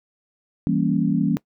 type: chord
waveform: sine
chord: E diminished seventh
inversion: none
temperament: equal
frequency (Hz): 164.81 / 196 / 233.1 / 277.2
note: E3 / G3 / Bb3 / Db4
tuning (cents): 0 / 0 / 0 / 0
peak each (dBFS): -23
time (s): 0.67-1.37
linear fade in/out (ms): 0
effects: noise-tail reverb RT60 0.1 s tail -21 dB re dry